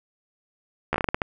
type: slowing click train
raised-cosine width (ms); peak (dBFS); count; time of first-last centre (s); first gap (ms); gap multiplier
0.5; -8; 9; 0.93-1.218; 13; 1.28
effects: none